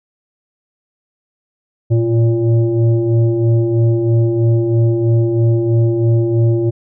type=tone with frequency modulation; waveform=sine; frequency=116.54 Hz; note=A#2; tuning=in tune; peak=-10 dBFS; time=1.9-6.71 s; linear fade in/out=20 ms; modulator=230 Hz; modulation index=1.1; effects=none